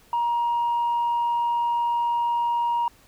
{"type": "tone", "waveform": "sine", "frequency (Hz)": 946, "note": "A#5", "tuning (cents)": 25, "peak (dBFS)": -19, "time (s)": [0.13, 2.88], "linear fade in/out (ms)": 2, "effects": ["tanh soft clip ceiling -18 dBFS", "pink hiss -56 dBFS RMS until 3.07 s"]}